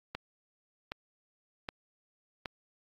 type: click train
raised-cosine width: 0.3 ms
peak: -20 dBFS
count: 4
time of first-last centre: 0.15-2.458 s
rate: 1.3 Hz
effects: AAC 32 kbps